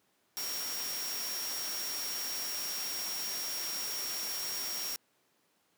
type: tone in noise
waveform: sine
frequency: 5588 Hz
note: F8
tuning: in tune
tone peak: -37 dBFS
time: 0.37-4.96 s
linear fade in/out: 0 ms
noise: white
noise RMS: -39 dBFS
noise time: 0.37-4.96 s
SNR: -1 dB
effects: pink hiss -72 dBFS RMS until 5.77 s + high-pass 200 Hz 12 dB/octave